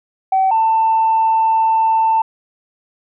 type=tone pair in turn; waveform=sine; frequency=764 / 891.5 Hz; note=G5 / A5; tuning=-45 / +22 cents; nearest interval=minor third; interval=267 cents; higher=second; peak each=-10 dBFS; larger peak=neither; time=0.32-0.51 / 0.51-2.22 s; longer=second; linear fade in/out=5 ms; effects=tanh soft clip ceiling -7 dBFS